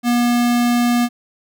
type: tone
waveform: square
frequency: 240.6 Hz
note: B3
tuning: 45 cents flat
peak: -14 dBFS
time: 0.03-1.09 s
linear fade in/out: 50 ms
effects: none